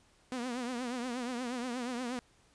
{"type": "tone with vibrato", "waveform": "sawtooth", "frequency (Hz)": 246.5, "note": "B3", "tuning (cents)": -3, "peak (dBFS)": -31, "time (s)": [0.32, 2.19], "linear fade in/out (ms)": 0, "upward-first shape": "triangle", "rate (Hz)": 8.4, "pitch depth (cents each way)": 110, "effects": ["pink hiss -66 dBFS RMS until 2.54 s", "resampled to 22050 Hz"]}